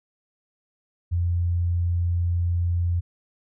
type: tone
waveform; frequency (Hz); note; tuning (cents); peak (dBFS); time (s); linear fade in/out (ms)
sine; 86.8; F2; -10; -20; 1.11-3.01; 20
effects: none